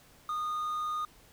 triangle tone with quantisation, 1229 Hz, D#6, 22 cents flat, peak -29 dBFS, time 0.29-1.05 s, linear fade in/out 2 ms, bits 9, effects pink hiss -59 dBFS RMS until 1.32 s

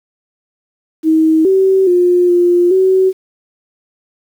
sine tone with pitch steps, 317.9 / 382.6 / 355.8 / 351.5 / 377.3 Hz, D#4 / G4 / F4 / F4 / F#4, +37 / -42 / +32 / +11 / +34 cents, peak -7 dBFS, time 1.03-3.13 s, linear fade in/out 50 ms, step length 420 ms, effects 7-bit

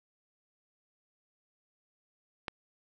click, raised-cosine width 0.3 ms, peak -18 dBFS, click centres 2.482 s, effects none

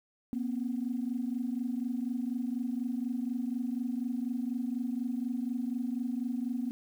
sine tone pair together, 238.6 / 262.7 Hz, A#3 / C4, +41 / +7 cents, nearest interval major second, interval 166 cents, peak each -32 / -34 dBFS, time 0.33-6.71 s, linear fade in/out 0 ms, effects tanh soft clip ceiling -23 dBFS + 10-bit

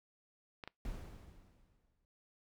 clicks, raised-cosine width 0.3 ms, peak -29 dBFS, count 2, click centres 0.638 / 0.676 s
brown noise with exponential decay, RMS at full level -42 dBFS, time 0.85-2.05 s, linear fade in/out 1 ms, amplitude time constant 260 ms
effects noise-tail reverb RT60 0.2 s tail -25 dB re dry

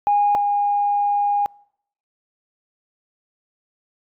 sine tone pair in turn, 820 / 816.6 Hz, G#5 / G#5, -22 / -29 cents, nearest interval unison, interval 7 cents, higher first, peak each -13 / -16 dBFS, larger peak first, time 0.07-0.35 / 0.35-1.46 s, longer second, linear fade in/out 0 ms, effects noise-tail reverb RT60 0.7 s tail -26 dB re dry + tanh soft clip ceiling -9 dBFS

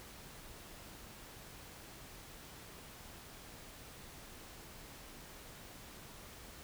silence, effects pink hiss -53 dBFS RMS until 6.63 s

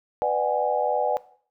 sine chord, G# half-diminished seventh, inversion first, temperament just, 498.4 / 598 / 747.5 / 830.6 Hz, B4 / D5 / F#5 / G#5, +16 / +31 / +17 / 0 cents, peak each -26 dBFS, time 0.22-1.17 s, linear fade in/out 0 ms, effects noise-tail reverb RT60 0.5 s tail -18 dB re dry

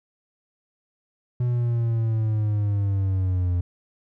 triangle linear sweep, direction down, 123.47 to 87.31 Hz, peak -18 dBFS, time 1.4-3.61 s, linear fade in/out 5 ms, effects none

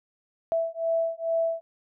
sine beating tone pair, 659 / 661.3 Hz, E5 / E5, -1 / +5 cents, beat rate 2.3 Hz, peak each -27 dBFS, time 0.52-1.61 s, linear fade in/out 0 ms, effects none

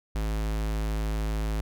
square tone, 53.4 Hz, G#1, 49 cents sharp, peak -27 dBFS, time 0.15-1.61 s, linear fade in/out 5 ms, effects none

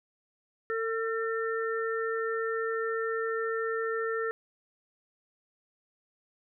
harmonic tone, 450.9 Hz, A4, 42 cents sharp, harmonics 1 / 3 / 4, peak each -30 / -35 / -36 dBFS, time 0.7-4.31 s, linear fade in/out 0 ms, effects none

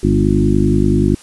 harmonic tone with a mistuned harmonic, 50.4 Hz, G1, 49 cents sharp, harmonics 1 / 2 / 3 / 4 / 5 / 6 / 7, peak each -18 / -18 / -18 / -18 / -18 / -18 / -18 dBFS, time 0.03-1.15 s, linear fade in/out 5 ms, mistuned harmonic 4, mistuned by +32 cents, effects white hiss -41 dBFS RMS until 1.22 s + resampled to 24000 Hz

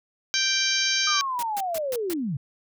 harmonic tone, 784 Hz, G5, in tune, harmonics 2 / 3 / 4 / 5 / 6 / 7 / 8, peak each -29 / -29 / -29 / -29 / -29 / -29 / -29 dBFS, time 0.34-1.21 s, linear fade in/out 0 ms
sine linear sweep, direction down, 1244.5 to 122.6 Hz, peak -25 dBFS, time 1.07-2.37 s, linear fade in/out 5 ms
white noise bursts, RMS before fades -34 dBFS, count 5, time 1.39-2.135 s, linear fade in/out 0 ms, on 37 ms, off 140 ms
effects none

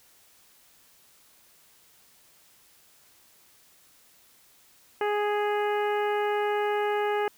harmonic tone, 415.3 Hz, G#4, in tune, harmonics 1 / 2 / 3 / 4 / 5 / 6 / 7, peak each -26 / -29 / -36 / -36 / -39 / -44 / -44 dBFS, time 5.01-7.28 s, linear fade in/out 2 ms, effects white hiss -59 dBFS RMS until 7.37 s

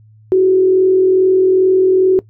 sine tone with frequency modulation, 375.1 Hz, F#4, 24 cents sharp, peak -7 dBFS, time 0.32-2.19 s, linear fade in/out 0 ms, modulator 42.4 Hz, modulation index 0.33, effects noise-tail reverb RT60 0.1 s tail -20 dB re dry + added 108 Hz sine -42 dBFS peak until 2.29 s

